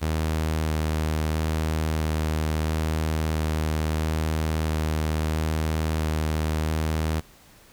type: tone with vibrato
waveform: sawtooth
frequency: 78.4 Hz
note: D#2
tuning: 14 cents sharp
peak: -19 dBFS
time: 0.01-7.21 s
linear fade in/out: 20 ms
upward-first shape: square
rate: 0.75 Hz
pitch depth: 9 cents each way
effects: pink hiss -53 dBFS RMS until 7.72 s